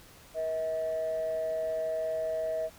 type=tone pair together; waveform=sine; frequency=478.2 / 640.2 Hz; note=A#4 / D#5; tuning=+44 / +49 cents; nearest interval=perfect fourth; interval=505 cents; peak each=-37 / -28 dBFS; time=0.34-2.7 s; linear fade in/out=50 ms; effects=tanh soft clip ceiling -25 dBFS + pink hiss -54 dBFS RMS until 2.78 s